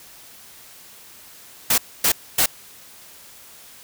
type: noise bursts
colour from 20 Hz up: white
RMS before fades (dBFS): -17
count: 3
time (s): 1.7-2.46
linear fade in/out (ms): 5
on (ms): 80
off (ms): 260
effects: white hiss -45 dBFS RMS until 3.83 s